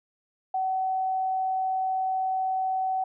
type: tone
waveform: sine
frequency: 756 Hz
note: F#5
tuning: 37 cents sharp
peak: -24 dBFS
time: 0.54-3.04 s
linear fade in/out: 5 ms
effects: none